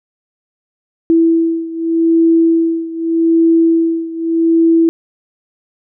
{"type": "beating tone pair", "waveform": "sine", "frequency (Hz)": [329.6, 330.43], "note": ["E4", "E4"], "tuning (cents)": [0, 4], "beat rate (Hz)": 0.83, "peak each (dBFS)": [-11, -14], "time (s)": [1.1, 4.89], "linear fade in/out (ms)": 0, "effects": []}